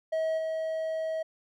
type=tone with level steps; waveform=triangle; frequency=640 Hz; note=D#5; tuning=49 cents sharp; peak=-24 / -27 dBFS; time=0.12-1.23 s; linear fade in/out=10 ms; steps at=0.37 s; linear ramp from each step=20 ms; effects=none